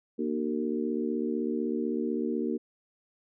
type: harmonic tone with a mistuned harmonic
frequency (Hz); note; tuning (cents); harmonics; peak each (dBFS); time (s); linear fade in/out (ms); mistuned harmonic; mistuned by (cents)
75.9; D#2; -42; 3 / 4 / 5 / 6; -31 / -33 / -33 / -36; 0.18-2.58; 20; 3; +58
effects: none